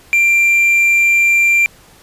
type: tone with quantisation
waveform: triangle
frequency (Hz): 2369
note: D7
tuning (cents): +14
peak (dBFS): -7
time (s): 0.13-1.66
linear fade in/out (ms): 0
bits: 6
effects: pink hiss -45 dBFS RMS until 2.02 s + resampled to 32000 Hz